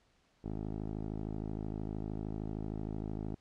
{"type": "tone with low-pass filter", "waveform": "10% pulse", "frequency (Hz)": 53.1, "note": "G#1", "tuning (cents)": 39, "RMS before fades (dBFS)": -39, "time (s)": [0.44, 3.35], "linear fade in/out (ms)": 5, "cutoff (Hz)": 520, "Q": 1.1, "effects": ["pink hiss -71 dBFS RMS until 3.4 s", "low-pass 6000 Hz 12 dB/octave"]}